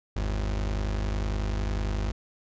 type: tone pair together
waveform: 35% pulse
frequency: 50.95 / 80 Hz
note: G#1 / D#2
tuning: -32 / +49 cents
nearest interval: minor sixth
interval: 781 cents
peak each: -25 / -34 dBFS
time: 0.16-2.12 s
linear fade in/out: 5 ms
effects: resampled to 16000 Hz